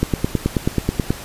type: click train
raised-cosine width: 3 ms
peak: -3 dBFS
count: 11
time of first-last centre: 0.03-1.105 s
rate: 9.3 Hz
effects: pink hiss -34 dBFS RMS until 1.24 s + resampled to 32000 Hz